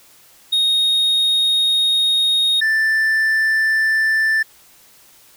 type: tone pair in turn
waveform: triangle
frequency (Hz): 3728 / 1768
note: A#7 / A6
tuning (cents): -1 / +8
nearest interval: octave + minor second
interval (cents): 1291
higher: first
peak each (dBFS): -12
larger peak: neither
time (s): 0.52-2.61 / 2.61-4.43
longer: first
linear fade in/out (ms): 10
effects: white hiss -49 dBFS RMS until 5.36 s